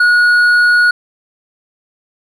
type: tone with hard clipping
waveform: sine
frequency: 1453 Hz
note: F#6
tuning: 32 cents flat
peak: -8 dBFS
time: 0-0.91 s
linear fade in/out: 5 ms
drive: 4 dB
effects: none